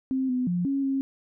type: tone with pitch steps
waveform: sine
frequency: 263 / 251.7 / 176.5 / 275.1 / 270.6 Hz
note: C4 / B3 / F3 / C#4 / C#4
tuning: +9 / +33 / +19 / -13 / -42 cents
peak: -23 dBFS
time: 0.11-1.01 s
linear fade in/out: 0 ms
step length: 180 ms
effects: none